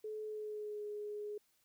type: tone with pitch glide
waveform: sine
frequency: 430 to 417.3 Hz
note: A4 to G#4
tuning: -40 to +8 cents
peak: -40 dBFS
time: 0.04-1.38 s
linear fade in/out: 5 ms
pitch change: -52 cents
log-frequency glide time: 0.24-0.84 s
effects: white hiss -75 dBFS RMS until 1.64 s